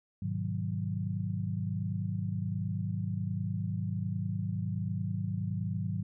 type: chord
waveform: sine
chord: G# minor seventh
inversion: none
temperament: equal with one note detuned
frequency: 103.83 / 125.12 / 155.56 / 185 Hz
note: G#2 / B2 / D#3 / F#3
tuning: 0 / +23 / 0 / 0 cents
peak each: -34 / -40 / -37 / -36 dBFS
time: 0.22-6.03 s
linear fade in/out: 5 ms
effects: none